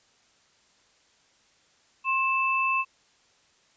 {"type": "tone pair together", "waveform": "sine", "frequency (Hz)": [1063.9, 2637], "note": ["C6", "E7"], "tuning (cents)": [29, 0], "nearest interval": "octave + major third", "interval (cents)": 1571, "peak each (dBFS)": -25, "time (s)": [2.04, 2.85], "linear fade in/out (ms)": 50, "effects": ["white hiss -63 dBFS RMS until 3.76 s", "resampled to 16000 Hz"]}